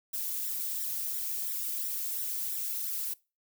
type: noise with flanger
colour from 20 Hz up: violet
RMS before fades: -34 dBFS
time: 0.13-3.14 s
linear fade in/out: 10 ms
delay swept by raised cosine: 0.53 to 2.33 ms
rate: 2.9 Hz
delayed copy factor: +0.85
effects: noise-tail reverb RT60 0.3 s tail -23 dB re dry